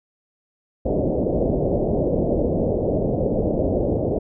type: low-pass noise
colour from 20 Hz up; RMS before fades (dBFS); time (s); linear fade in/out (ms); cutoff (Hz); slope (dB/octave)
white; -21; 0.85-4.19; 10; 620; 48
effects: none